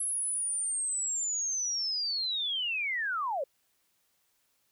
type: linear sweep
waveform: sine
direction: down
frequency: 10890 to 505 Hz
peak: -29 dBFS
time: 0-3.44 s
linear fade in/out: 5 ms
effects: white hiss -73 dBFS RMS until 4.71 s